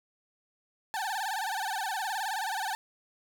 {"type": "tone with vibrato", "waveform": "30% pulse", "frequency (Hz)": 822, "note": "G#5", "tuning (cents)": -18, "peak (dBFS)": -28, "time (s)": [0.94, 2.75], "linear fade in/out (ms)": 0, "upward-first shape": "sine", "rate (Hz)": 19, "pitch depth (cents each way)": 170, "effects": []}